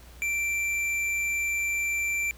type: tone with hard clipping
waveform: sine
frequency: 2349 Hz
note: D7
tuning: in tune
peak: -27 dBFS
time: 0.22-2.31 s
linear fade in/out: 0 ms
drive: 9 dB
effects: added 60 Hz sine -47 dBFS peak until 2.37 s + pink hiss -53 dBFS RMS until 2.37 s